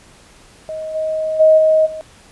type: tone with level steps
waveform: sine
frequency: 629 Hz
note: D#5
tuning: 19 cents sharp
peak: -23 / -17 / -6 / -9 / -25 dBFS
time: 0.69-2.01 s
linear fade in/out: 0 ms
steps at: 0.94 / 1.39 / 1.57 / 1.85 s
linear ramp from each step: 20 ms
effects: pink hiss -46 dBFS RMS until 2.31 s + resampled to 24000 Hz